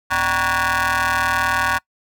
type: ring-modulated tone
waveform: 20% pulse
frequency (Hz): 174.61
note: F3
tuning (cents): 0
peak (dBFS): -9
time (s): 0.1-1.79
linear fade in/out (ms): 20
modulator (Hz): 1290
effects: noise-tail reverb RT60 0.1 s tail -24 dB re dry